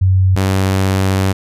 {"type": "tone pair in turn", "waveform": ["sine", "sawtooth"], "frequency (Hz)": [94, 95.7], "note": ["F#2", "G2"], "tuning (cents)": [28, -41], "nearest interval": "unison", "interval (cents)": 31, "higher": "second", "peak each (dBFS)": -8, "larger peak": "neither", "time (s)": [[0.01, 0.36], [0.36, 1.33]], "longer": "second", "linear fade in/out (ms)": 10, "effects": ["resampled to 32000 Hz"]}